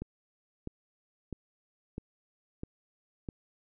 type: click train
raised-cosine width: 3 ms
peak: -24 dBFS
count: 6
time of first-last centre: 0.02-3.288 s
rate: 1.53 Hz
effects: none